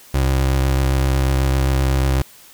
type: tone with vibrato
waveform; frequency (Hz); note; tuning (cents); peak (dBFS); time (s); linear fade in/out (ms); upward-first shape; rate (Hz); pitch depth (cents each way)
30% pulse; 66.6; C2; +31; -12; 0.14-2.22; 5; sine; 7.9; 22
effects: white hiss -45 dBFS RMS until 2.53 s